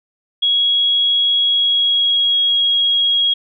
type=tone with pitch glide; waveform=sine; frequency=3322 to 3295 Hz; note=G#7 to G#7; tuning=0 to -14 cents; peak=-12 dBFS; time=0.42-3.34 s; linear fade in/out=10 ms; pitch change=-14 cents; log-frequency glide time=1.36-2.64 s; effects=none